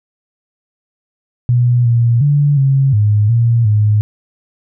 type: tone with pitch steps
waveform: sine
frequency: 122 / 117.9 / 144.7 / 135.9 / 104.9 / 116.9 / 105.7 Hz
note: B2 / A#2 / D3 / C#3 / G#2 / A#2 / G#2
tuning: -21 / +20 / -25 / -34 / +18 / +5 / +31 cents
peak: -8 dBFS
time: 1.49-4.01 s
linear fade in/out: 0 ms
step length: 360 ms
effects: none